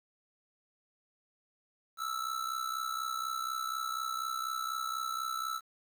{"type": "tone with amplitude modulation", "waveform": "square", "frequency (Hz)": 1318.5, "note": "E6", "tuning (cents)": 0, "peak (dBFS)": -31, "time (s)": [1.97, 5.61], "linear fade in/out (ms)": 50, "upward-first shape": "sine", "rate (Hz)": 64.1, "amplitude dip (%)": 75, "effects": ["10-bit"]}